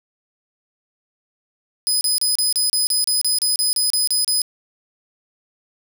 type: tone bursts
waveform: 20% pulse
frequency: 5010 Hz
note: D#8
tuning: 11 cents sharp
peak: -11 dBFS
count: 15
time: 1.87-4.418 s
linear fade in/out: 0 ms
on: 140 ms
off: 32 ms
effects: none